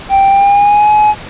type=tone with pitch glide; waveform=triangle; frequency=784 to 845.1 Hz; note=G5 to G#5; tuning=0 to +30 cents; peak=-3 dBFS; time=0.09-1.15 s; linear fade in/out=50 ms; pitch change=+130 cents; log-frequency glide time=0.28-0.91 s; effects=pink hiss -28 dBFS RMS until 1.29 s + resampled to 8000 Hz